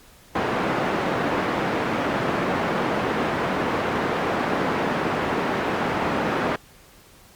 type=band-pass noise; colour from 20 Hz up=pink; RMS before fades=-24 dBFS; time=0.35-6.56 s; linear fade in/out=5 ms; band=200 to 1700 Hz; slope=12 dB/octave; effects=pink hiss -51 dBFS RMS until 7.35 s + Opus 48 kbps